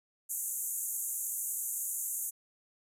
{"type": "band-pass noise", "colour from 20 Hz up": "white", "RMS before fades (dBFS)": -36, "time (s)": [0.29, 2.31], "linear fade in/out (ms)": 20, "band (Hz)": [6500, 14000], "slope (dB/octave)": 96, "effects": []}